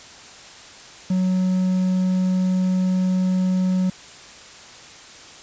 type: tone with quantisation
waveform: triangle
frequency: 185 Hz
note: F#3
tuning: in tune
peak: -15 dBFS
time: 1.1-3.9 s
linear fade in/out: 5 ms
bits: 7
effects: white hiss -42 dBFS RMS until 5.42 s + resampled to 16000 Hz